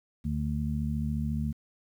harmonic tone, 74.2 Hz, D2, 18 cents sharp, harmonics 1 / 2 / 3, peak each -32 / -32 / -32 dBFS, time 0.24-1.53 s, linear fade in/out 20 ms, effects 10-bit

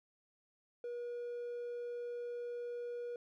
triangle tone, 480.7 Hz, B4, 47 cents flat, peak -37 dBFS, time 0.84-3.16 s, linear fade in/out 2 ms, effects tanh soft clip ceiling -33 dBFS

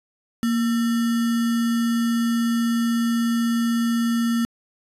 sine tone with sample-and-hold, 233.1 Hz, A#3, in tune, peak -18 dBFS, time 0.43-4.45 s, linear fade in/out 0 ms, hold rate 1575 Hz, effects resampled to 32000 Hz

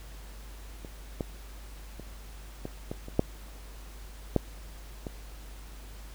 clicks, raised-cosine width 2 ms, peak -28 / -17 / -28 / -21 / -20 / -28 / -8 / -9 / -22 dBFS, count 9, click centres 0.848 / 1.208 / 1.997 / 2.654 / 2.915 / 3.084 / 3.194 / 4.363 / 5.068 s, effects added 50 Hz sine -43 dBFS peak until 6.14 s + pink hiss -52 dBFS RMS until 6.14 s

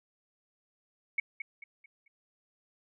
sine tone with echo, 2217 Hz, C#7, in tune, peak -25 dBFS, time 1.18-1.2 s, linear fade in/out 5 ms, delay 220 ms, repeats 4, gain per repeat -9 dB, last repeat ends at 2.08 s, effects none

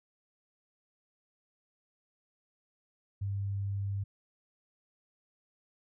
sine tone, 99.3 Hz, G2, 23 cents sharp, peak -31 dBFS, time 3.21-4.04 s, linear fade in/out 10 ms, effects none

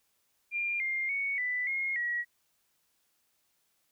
sine tone with pitch steps, 2397 / 2113 / 2224 / 1988 / 2149 / 1916 Hz, D7 / C7 / C#7 / B6 / C7 / A#6, +35 / +16 / +5 / +11 / +46 / +47 cents, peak -29 dBFS, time 0.51-2.25 s, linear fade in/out 50 ms, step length 290 ms, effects white hiss -74 dBFS RMS until 3.91 s

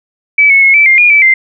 sine tone with pitch steps, 2298 / 2198 / 2174 / 2319 / 2113 / 2431 / 2310 / 2086 Hz, D7 / C#7 / C#7 / D7 / C7 / D#7 / D7 / C7, -38 / -15 / -34 / -22 / +16 / -41 / -29 / -6 cents, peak -3 dBFS, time 0.38-1.34 s, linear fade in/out 5 ms, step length 120 ms, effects none

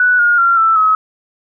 sine tone with pitch steps, 1480 / 1427.1 / 1376.1 / 1326.9 / 1279.5 Hz, F#6 / F6 / F6 / E6 / D#6, 0 / +37 / -26 / +11 / +48 cents, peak -8 dBFS, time 0-0.95 s, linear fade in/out 2 ms, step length 190 ms, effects none

